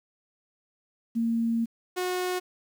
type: tone pair in turn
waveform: sine / sawtooth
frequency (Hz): 230 / 363.8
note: A#3 / F#4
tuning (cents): -23 / -29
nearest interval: minor sixth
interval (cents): 794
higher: second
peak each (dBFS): -23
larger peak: neither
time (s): 1.15-1.66 / 1.96-2.4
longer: first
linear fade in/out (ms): 20
effects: 9-bit